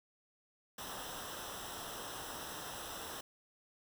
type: noise with comb filter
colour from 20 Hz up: pink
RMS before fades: -45 dBFS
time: 0.78-3.21 s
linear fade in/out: 5 ms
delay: 0.44 ms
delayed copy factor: -0.75
effects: none